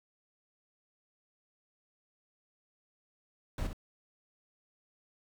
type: noise with echo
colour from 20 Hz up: brown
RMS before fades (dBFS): -34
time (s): 3.58-3.67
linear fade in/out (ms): 2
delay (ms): 61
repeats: 1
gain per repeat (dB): -7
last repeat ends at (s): 3.731
effects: none